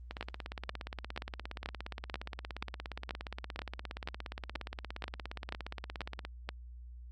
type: two click trains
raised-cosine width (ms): 0.3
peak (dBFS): -24 / -20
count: 106 / 14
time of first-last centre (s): 0.11-6.25 / 0.21-6.49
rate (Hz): 17.1 / 2.07
effects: added 60 Hz sine -46 dBFS peak until 7.11 s + Opus 32 kbps